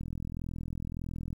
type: click train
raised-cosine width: 5 ms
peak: -25 dBFS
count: 56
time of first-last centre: 0.01-1.329 s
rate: 41.7 Hz
effects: 10-bit